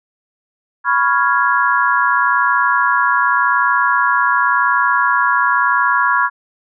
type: chord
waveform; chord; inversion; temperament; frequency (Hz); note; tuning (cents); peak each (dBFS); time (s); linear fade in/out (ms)
sine; C# dominant seventh; third; equal; 987.8 / 1108.7 / 1396.9 / 1661.2; B5 / C#6 / E#6 / G#6; 0 / 0 / 0 / 0; -17; 0.84-6.3; 50
effects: none